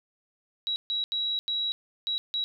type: tone bursts at uneven times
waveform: sine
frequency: 3879 Hz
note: B7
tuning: 32 cents flat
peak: -26 dBFS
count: 6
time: 0.67-0.76 / 0.9-1.04 / 1.12-1.39 / 1.48-1.72 / 2.07-2.18 / 2.34-2.44 s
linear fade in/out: 0 ms
effects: none